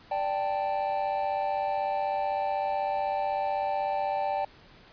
triangle chord, D suspended fourth, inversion none, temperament equal, 587.3 / 784 / 880 Hz, D5 / G5 / A5, 0 / 0 / 0 cents, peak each -30 / -27 / -31 dBFS, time 0.11-4.45 s, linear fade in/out 5 ms, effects pink hiss -54 dBFS RMS until 4.92 s + resampled to 11025 Hz

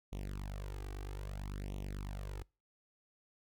sawtooth tone with flanger, 49 Hz, G1, in tune, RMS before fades -42 dBFS, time 0.12-2.43 s, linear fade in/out 10 ms, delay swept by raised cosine 0.31 to 2.61 ms, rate 0.61 Hz, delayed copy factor +1, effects noise-tail reverb RT60 0.3 s tail -25 dB re dry

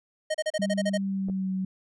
square tone bursts, 622.3 Hz, D#5, in tune, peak -25 dBFS, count 9, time 0.3-0.977 s, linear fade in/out 10 ms, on 45 ms, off 34 ms
sine tone with pitch glide, 196 to 188.67 Hz, G3 to F#3, 0 to +34 cents, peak -26 dBFS, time 0.59-1.65 s, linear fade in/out 5 ms, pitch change -66 cents, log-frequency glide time 0.99-1.51 s
clicks, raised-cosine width 2 ms, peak -26 dBFS, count 2, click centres 1.286 / 1.298 s
effects resampled to 24000 Hz

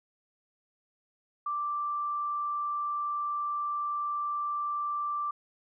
sine tone, 1174.7 Hz, D6, in tune, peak -29 dBFS, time 1.46-5.31 s, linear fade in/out 5 ms, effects none

